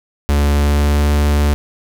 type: tone with pitch glide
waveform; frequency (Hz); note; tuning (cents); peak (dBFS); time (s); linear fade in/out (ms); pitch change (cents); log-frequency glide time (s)
45% pulse; 72.2 to 73.17; D2 to D2; -29 to -6; -11; 0.29-1.54; 0; +23; 0.48-1.06
effects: none